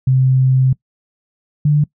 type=tone pair in turn; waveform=sine; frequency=130.6 / 148.08 Hz; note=C3 / D3; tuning=-3 / +15 cents; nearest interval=major second; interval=218 cents; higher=second; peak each=-9 dBFS; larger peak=neither; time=0.07-0.73 / 1.65-1.84 s; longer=first; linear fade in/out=5 ms; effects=noise-tail reverb RT60 0.1 s tail -22 dB re dry